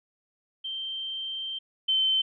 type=tone pair in turn; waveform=sine; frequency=3136 / 3086 Hz; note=G7 / G7; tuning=0 / -28 cents; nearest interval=unison; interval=28 cents; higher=first; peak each=-31 / -21 dBFS; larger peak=second; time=0.64-1.59 / 1.88-2.22 s; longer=first; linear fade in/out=10 ms; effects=none